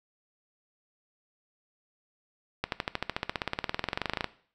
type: accelerating click train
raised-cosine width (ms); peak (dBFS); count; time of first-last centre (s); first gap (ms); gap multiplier
0.3; -12; 30; 2.64-4.243; 82; 0.97
effects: noise-tail reverb RT60 0.5 s tail -17 dB re dry